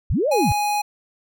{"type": "linear two-way sweep", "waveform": "sine", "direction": "up then down", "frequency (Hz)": [31.5, 639, 71.8], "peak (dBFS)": -17, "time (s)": [0.1, 0.52], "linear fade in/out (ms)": 0, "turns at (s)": 0.29}
{"type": "tone", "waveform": "square", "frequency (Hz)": 830.6, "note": "G#5", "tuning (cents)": 0, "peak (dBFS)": -20, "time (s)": [0.31, 0.82], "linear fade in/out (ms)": 10}
{"effects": []}